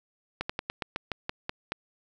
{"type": "slowing click train", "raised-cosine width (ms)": 0.3, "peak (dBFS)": -14, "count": 10, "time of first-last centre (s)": [0.41, 1.72], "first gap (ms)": 85, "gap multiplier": 1.13, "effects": []}